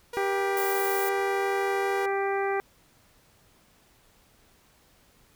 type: tone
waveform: sawtooth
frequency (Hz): 479.2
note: A#4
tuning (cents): +48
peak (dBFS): -30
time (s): 0.13-2.06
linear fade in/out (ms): 5
type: harmonic tone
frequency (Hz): 393.9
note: G4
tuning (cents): +8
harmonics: 1 / 2 / 3 / 4 / 5 / 6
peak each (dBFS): -27 / -30 / -36 / -36 / -36 / -41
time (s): 0.17-2.6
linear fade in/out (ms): 0
type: noise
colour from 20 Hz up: violet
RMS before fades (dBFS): -34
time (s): 0.57-1.09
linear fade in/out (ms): 0
effects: pink hiss -61 dBFS RMS until 5.35 s